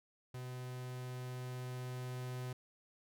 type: tone with level ramp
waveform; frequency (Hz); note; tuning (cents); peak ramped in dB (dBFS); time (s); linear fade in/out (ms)
45% pulse; 126.3; B2; +39; -43 to -40; 0.34-2.53; 5
effects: none